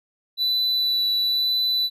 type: tone with vibrato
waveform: triangle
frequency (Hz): 3972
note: B7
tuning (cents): +9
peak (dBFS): -18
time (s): 0.37-1.9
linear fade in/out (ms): 50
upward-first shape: sine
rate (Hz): 1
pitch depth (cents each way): 9
effects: none